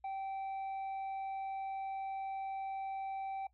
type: tone with tanh clipping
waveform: triangle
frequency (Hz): 776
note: G5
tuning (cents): -18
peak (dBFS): -38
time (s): 0.04-3.47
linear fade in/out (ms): 5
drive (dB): 8
effects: noise-tail reverb RT60 0.1 s tail -18 dB re dry + added 60 Hz sine -70 dBFS peak until 3.53 s